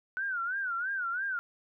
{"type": "tone with vibrato", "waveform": "sine", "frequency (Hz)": 1480, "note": "F#6", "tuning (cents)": 0, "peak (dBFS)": -30, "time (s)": [0.17, 1.39], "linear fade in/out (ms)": 0, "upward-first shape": "sine", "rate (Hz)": 3, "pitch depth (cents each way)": 150, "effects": []}